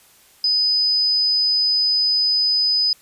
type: tone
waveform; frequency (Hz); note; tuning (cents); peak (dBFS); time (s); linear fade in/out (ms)
sine; 5000; D#8; +8; -15; 0.44-2.93; 2
effects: white hiss -52 dBFS RMS until 3.01 s + resampled to 32000 Hz